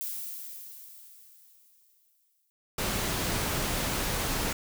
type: noise with exponential decay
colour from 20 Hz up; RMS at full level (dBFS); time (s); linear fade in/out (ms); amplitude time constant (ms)
violet; -34; 0.01-2.5; 0; 540
type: noise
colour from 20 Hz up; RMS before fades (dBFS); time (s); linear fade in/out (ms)
pink; -30; 2.78-4.53; 5
effects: none